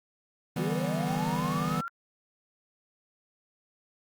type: chord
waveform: square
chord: E minor seventh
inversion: third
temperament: equal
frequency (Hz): 146.83 / 164.81 / 196 / 246.9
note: D3 / E3 / G3 / B3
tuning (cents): 0 / 0 / 0 / 0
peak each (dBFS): -37 / -32 / -35 / -35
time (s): 0.56-1.81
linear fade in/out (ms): 5
type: linear sweep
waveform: sine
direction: up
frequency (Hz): 349.2 to 1396.9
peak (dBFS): -33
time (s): 0.59-1.88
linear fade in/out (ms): 0
effects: Opus 24 kbps